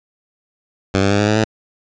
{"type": "tone with pitch steps", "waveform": "10% pulse", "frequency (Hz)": [96.4, 98.94, 101.54, 104.22, 106.96, 109.78], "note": ["G2", "G2", "G#2", "G#2", "A2", "A2"], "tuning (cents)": [-28, 17, -39, 7, -49, -3], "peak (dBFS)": -5, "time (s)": [0.94, 1.444], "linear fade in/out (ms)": 5, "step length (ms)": 84, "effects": ["resampled to 16000 Hz", "7-bit"]}